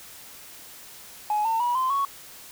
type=tone with pitch steps; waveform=sine; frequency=842 / 902.4 / 967.2 / 1036.6 / 1111 Hz; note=G#5 / A5 / B5 / C6 / C#6; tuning=+24 / +44 / -36 / -16 / +4 cents; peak=-20 dBFS; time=1.3-2.05 s; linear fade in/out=2 ms; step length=150 ms; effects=tanh soft clip ceiling -18 dBFS + white hiss -45 dBFS RMS until 2.51 s